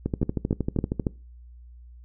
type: two click trains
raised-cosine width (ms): 3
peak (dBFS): -10 / -12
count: 4 / 13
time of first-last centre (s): 0.23-1.068 / 0.06-0.998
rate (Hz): 3.58 / 12.8
effects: noise-tail reverb RT60 0.3 s tail -22 dB re dry + added 60 Hz sine -44 dBFS peak until 2.04 s